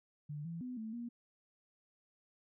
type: tone with pitch steps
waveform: sine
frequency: 148.1 / 167.2 / 250.9 / 220.4 / 237.3 Hz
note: D3 / E3 / B3 / A3 / A#3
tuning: +15 / +25 / +28 / +3 / +31 cents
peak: -40 dBFS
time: 0.29-1.09 s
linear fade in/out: 10 ms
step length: 160 ms
effects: none